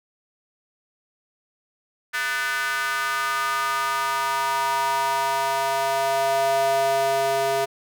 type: tone with high-pass filter sweep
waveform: square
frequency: 135.9 Hz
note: C#3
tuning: 34 cents flat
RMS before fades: -23 dBFS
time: 2.13-7.66 s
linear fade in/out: 20 ms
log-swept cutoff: 1600 to 550 Hz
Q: 3.9
effects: none